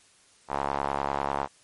sawtooth tone with band-pass filter, 70 Hz, C#2, 18 cents sharp, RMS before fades -29 dBFS, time 0.48-1.48 s, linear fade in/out 50 ms, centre 900 Hz, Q 2.8, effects white hiss -59 dBFS RMS until 1.63 s + MP3 48 kbps

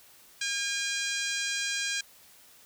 harmonic tone, 809 Hz, G#5, 46 cents flat, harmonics 2 / 3 / 4 / 5 / 6 / 7 / 8 / 9 / 10, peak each -34 / -36 / -37 / -38 / -39 / -39 / -40 / -41 / -41 dBFS, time 0.41-2.01 s, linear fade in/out 5 ms, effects white hiss -56 dBFS RMS until 2.65 s

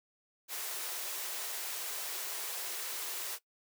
white high-pass noise, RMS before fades -39 dBFS, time 0.48-3.39 s, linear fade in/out 50 ms, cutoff 340 Hz, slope 96 dB/octave, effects noise-tail reverb RT60 0.1 s tail -18 dB re dry

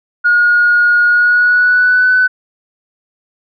sine tone with pitch glide, 1438 to 1503.4 Hz, F#6 to F#6, -50 to +27 cents, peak -6 dBFS, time 0.24-2.28 s, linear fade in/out 20 ms, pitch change +77 cents, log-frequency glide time 1.06-2.13 s, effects tanh soft clip ceiling -2 dBFS

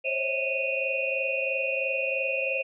sine tone cluster, 532 / 555 / 644 / 2494 / 2735 Hz, C5 / C#5 / E5 / D#7 / F7, +29 / +2 / -41 / +3 / -37 cents, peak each -30 / -37 / -38 / -29 / -32 dBFS, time 0.04-2.63 s, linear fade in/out 20 ms, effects none

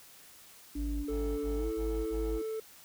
sine tone with pitch glide, 290.1 to 327.5 Hz, D4 to E4, -21 to -11 cents, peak -35 dBFS, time 0.75-2.42 s, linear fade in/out 5 ms, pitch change +210 cents, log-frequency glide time 1.56-1.66 s
sine tone bursts, 52.2 Hz, G#1, 10 cents sharp, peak -31 dBFS, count 5, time 0.75-2.402 s, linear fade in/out 50 ms, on 300 ms, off 38 ms
triangle tone, 440 Hz, A4, in tune, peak -31 dBFS, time 1.08-2.6 s, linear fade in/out 5 ms
effects tanh soft clip ceiling -25 dBFS + white hiss -55 dBFS RMS until 2.84 s

